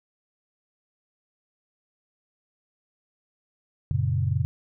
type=chord; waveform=sine; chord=F# major; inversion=none; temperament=equal; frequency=92.5 / 116.54 / 138.59 Hz; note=F#2 / A#2 / C#3; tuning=0 / 0 / 0 cents; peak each=-26 dBFS; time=3.91-4.45 s; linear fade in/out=0 ms; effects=none